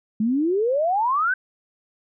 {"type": "exponential sweep", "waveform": "sine", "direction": "up", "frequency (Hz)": [207.7, 1568], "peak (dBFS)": -18, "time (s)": [0.2, 1.34], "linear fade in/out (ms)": 5, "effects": []}